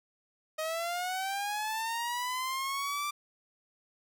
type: linear sweep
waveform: sawtooth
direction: up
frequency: 622.3 to 1182 Hz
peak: -28 dBFS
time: 0.58-3.11 s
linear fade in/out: 10 ms
effects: none